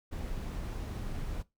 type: noise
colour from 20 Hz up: brown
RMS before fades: -37 dBFS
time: 0.11-1.43 s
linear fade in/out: 20 ms
effects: noise-tail reverb RT60 0.2 s tail -20 dB re dry